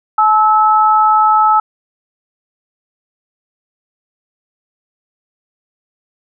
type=tone pair together; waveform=sine; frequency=860 / 1301 Hz; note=A5 / E6; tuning=-40 / -23 cents; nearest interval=perfect fifth; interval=717 cents; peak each=-10 dBFS; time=0.18-1.6 s; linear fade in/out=5 ms; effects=none